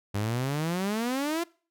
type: exponential sweep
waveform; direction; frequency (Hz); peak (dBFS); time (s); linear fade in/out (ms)
sawtooth; up; 98.1 to 349.2; -23; 0.14-1.44; 10
effects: noise-tail reverb RT60 0.4 s tail -23 dB re dry